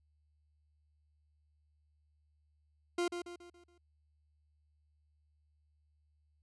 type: tone with echo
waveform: 40% pulse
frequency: 349.2 Hz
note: F4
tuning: in tune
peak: -30 dBFS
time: 2.98-3.08 s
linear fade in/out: 5 ms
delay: 140 ms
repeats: 5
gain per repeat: -7 dB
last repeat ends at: 3.78 s
effects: added 75 Hz sine -70 dBFS peak until 6.42 s + resampled to 22050 Hz